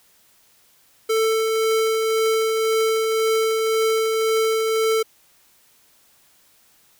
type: tone with tremolo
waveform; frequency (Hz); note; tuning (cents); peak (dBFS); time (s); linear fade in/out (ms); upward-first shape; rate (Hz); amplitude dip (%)
square; 443.6; A4; +14; -17; 1.09-5.03; 10; triangle; 1.9; 30
effects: white hiss -57 dBFS RMS until 6.99 s